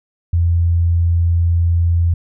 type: tone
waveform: sine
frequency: 85.1 Hz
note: F2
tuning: 44 cents flat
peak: -11 dBFS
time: 0.33-2.14 s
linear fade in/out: 5 ms
effects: none